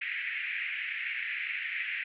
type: band-pass noise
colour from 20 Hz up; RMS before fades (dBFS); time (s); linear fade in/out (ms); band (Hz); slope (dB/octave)
white; -35; 0.01-2.04; 10; 1800 to 2500; 48
effects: none